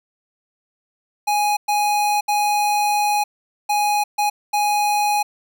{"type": "tone bursts at uneven times", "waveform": "square", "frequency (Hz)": 830.6, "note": "G#5", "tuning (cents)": 0, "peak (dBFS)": -17, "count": 6, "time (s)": [[1.27, 1.57], [1.68, 2.21], [2.28, 3.24], [3.69, 4.04], [4.18, 4.3], [4.53, 5.23]], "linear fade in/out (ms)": 10, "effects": []}